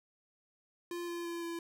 square tone with pitch steps, 347.1 / 343.9 / 340.7 / 337.6 Hz, F4 / F4 / F4 / E4, -11 / -27 / -43 / +41 cents, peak -38 dBFS, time 0.91-1.59 s, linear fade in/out 2 ms, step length 170 ms, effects none

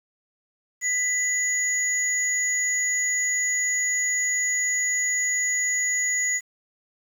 sine tone pair together, 1991 / 6822 Hz, B6 / G#8, +14 / +46 cents, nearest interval octave + major sixth, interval 2132 cents, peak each -24 / -23 dBFS, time 0.81-6.41 s, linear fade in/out 50 ms, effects tanh soft clip ceiling -14 dBFS + 8-bit

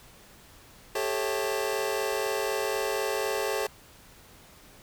sawtooth chord, A dominant seventh, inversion third, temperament just, 396 / 440 / 550 / 660 Hz, G4 / A4 / C#5 / E5, +18 / 0 / -14 / +2 cents, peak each -28 / -27 / -29 / -33 dBFS, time 0.95-3.67 s, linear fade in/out 5 ms, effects pink hiss -53 dBFS RMS until 4.82 s

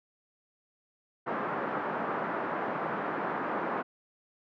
white band-pass noise, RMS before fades -33 dBFS, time 1.26-3.83 s, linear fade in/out 20 ms, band 170 to 1400 Hz, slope 24 dB/octave, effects none

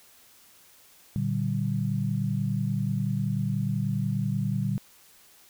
sine chord, G minor, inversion first, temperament equal with one note detuned, 116.54 / 146.83 / 192.96 Hz, Bb2 / D3 / G3, 0 / 0 / -27 cents, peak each -29 dBFS, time 1.16-4.78 s, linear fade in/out 0 ms, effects white hiss -56 dBFS RMS until 5.49 s

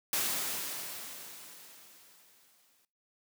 white noise with exponential decay, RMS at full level -30 dBFS, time 0.13-2.85 s, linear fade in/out 1 ms, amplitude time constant 590 ms, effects noise-tail reverb RT60 0.3 s tail -20 dB re dry + high-pass 150 Hz 12 dB/octave

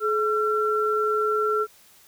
sine tone pair together, 426.9 / 1355.3 Hz, G#4 / E6, +48 / +48 cents, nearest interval octave + minor sixth, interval 2000 cents, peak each -23 dBFS, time 0-1.67 s, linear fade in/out 50 ms, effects white hiss -54 dBFS RMS until 2.07 s

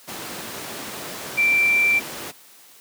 sine tone in noise, 2349 Hz, D7, in tune, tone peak -15 dBFS, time 1.37-2 s, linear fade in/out 20 ms, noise pink, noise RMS -32 dBFS, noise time 0.07-2.32 s, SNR +14 dB, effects white hiss -49 dBFS RMS until 2.8 s + high-pass 200 Hz 12 dB/octave

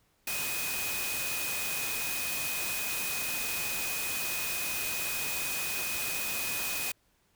sine tone in noise, 2500 Hz, D#7, 8 cents sharp, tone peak -36 dBFS, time 0.27-6.92 s, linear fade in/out 5 ms, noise white, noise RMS -34 dBFS, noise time 0.27-6.92 s, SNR -5 dB, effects pink hiss -70 dBFS RMS until 7.35 s

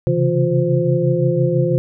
sine tone cluster, 132.4 / 138.3 / 165.1 / 353.9 / 519 Hz, C3 / C#3 / E3 / F4 / C5, +21 / -4 / +3 / +23 / -14 cents, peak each -20 dBFS, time 0.07-1.78 s, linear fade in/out 0 ms, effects none

